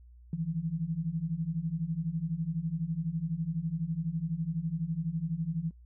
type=beating tone pair; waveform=sine; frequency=156.4 / 168.4 Hz; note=D#3 / E3; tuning=+9 / +37 cents; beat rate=12 Hz; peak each=-34 / -32 dBFS; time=0.33-5.71 s; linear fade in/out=2 ms; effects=noise-tail reverb RT60 0.1 s tail -25 dB re dry + added 60 Hz sine -51 dBFS peak until 5.85 s